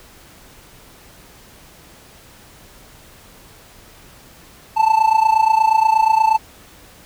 triangle tone with amplitude modulation, 880 Hz, A5, in tune, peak -6 dBFS, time 4.76-6.38 s, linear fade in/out 20 ms, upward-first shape sine, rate 28.4 Hz, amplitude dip 80%, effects pink hiss -45 dBFS RMS until 7.05 s

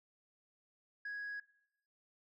sine tone, 1661.2 Hz, G#6, in tune, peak -38 dBFS, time 1.05-1.4 s, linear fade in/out 5 ms, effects noise-tail reverb RT60 0.8 s tail -21 dB re dry + tanh soft clip ceiling -38 dBFS

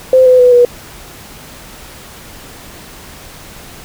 sine tone with pitch steps, 517 / 506.4 / 495.9 / 485.7 Hz, C5 / B4 / B4 / B4, -21 / +43 / +7 / -29 cents, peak -3 dBFS, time 0.13-0.65 s, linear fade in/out 2 ms, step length 130 ms, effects pink hiss -34 dBFS RMS until 3.84 s

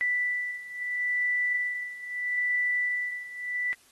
sine beating tone pair, 1975 / 1975.76 Hz, B6 / B6, 0 / 0 cents, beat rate 0.76 Hz, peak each -28 / -31 dBFS, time 0.01-3.73 s, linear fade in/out 0 ms, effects white hiss -60 dBFS RMS until 3.91 s + AAC 32 kbps

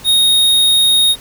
square tone, 3729 Hz, A#7, in tune, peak -9 dBFS, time 0.04-1.16 s, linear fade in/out 50 ms, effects pink hiss -37 dBFS RMS until 1.2 s

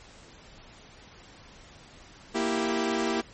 sawtooth chord, E diminished, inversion second, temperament equal, 233.1 / 329.6 / 392 Hz, Bb3 / E4 / G4, 0 / 0 / 0 cents, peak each -26 dBFS, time 2.34-3.22 s, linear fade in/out 20 ms, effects pink hiss -51 dBFS RMS until 3.33 s + MP3 32 kbps

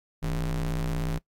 square ring-modulated tone, 61.74 Hz, B1, in tune, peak -24 dBFS, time 0.22-1.19 s, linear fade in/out 20 ms, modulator 95 Hz, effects noise-tail reverb RT60 0.1 s tail -21 dB re dry + AAC 64 kbps

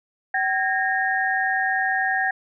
sine tone cluster, 765 / 1634 / 1843 Hz, G5 / G#6 / A#6, -42 / -29 / -20 cents, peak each -24 dBFS, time 0.34-2.31 s, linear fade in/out 5 ms, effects none

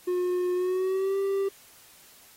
triangle tone with pitch glide, 359.7 to 392.3 Hz, F#4 to G4, -49 to +1 cents, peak -22 dBFS, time 0.07-1.49 s, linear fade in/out 10 ms, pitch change +150 cents, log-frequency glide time 0.54-1.17 s, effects white hiss -54 dBFS RMS until 2.36 s + AAC 48 kbps

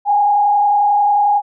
sine tone with frequency modulation, 821 Hz, G#5, 20 cents flat, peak -10 dBFS, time 0.05-1.42 s, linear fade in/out 50 ms, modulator 31.2 Hz, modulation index 0.66, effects none

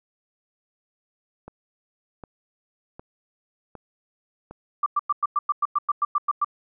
click train, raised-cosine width 1 ms, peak -25 dBFS, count 5, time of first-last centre 1.48-4.51 s, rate 1.32 Hz
sine tone bursts, 1174.7 Hz, D6, in tune, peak -18 dBFS, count 13, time 4.83-6.446 s, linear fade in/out 5 ms, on 32 ms, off 100 ms
effects none

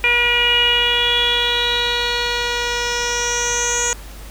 10% pulse tone with low-pass filter sweep, 480.4 Hz, B4, 48 cents flat, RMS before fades -18 dBFS, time 0.04-3.93 s, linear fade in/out 0 ms, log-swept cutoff 2500 to 6800 Hz, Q 8.2, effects added 50 Hz sine -33 dBFS peak until 4.3 s + pink hiss -40 dBFS RMS until 4.3 s

